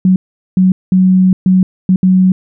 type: tone bursts at uneven times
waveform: sine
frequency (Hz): 186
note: F#3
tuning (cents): +9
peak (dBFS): -5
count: 6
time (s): 0.05-0.16 / 0.57-0.72 / 0.92-1.33 / 1.46-1.63 / 1.89-1.96 / 2.03-2.32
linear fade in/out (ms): 2
effects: none